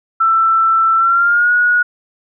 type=tone with pitch glide; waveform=sine; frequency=1333 to 1453.6 Hz; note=E6 to F#6; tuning=+19 to -31 cents; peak=-9 dBFS; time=0.2-1.83 s; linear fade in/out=10 ms; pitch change=+150 cents; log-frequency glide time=0.96-1.52 s; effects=none